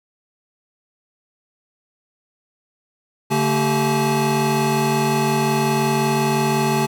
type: tone cluster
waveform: square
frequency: 144.5 / 224 / 387.9 / 857 Hz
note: D3 / A3 / G4 / A5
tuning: -28 / +31 / -18 / -46 cents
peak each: -23 dBFS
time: 3.3-6.87 s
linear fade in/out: 20 ms
effects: none